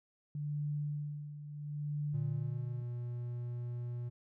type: tone with tremolo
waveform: sine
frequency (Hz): 147.3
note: D3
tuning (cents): +6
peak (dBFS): -33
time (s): 0.35-2.82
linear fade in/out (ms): 2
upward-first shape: sine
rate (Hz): 0.71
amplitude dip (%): 70
type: tone with pitch glide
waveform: triangle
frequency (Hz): 116.54 to 120.86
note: A#2 to B2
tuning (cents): 0 to -37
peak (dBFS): -35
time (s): 2.13-4.1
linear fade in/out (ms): 20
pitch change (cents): +63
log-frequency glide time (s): 2.29-2.6
effects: none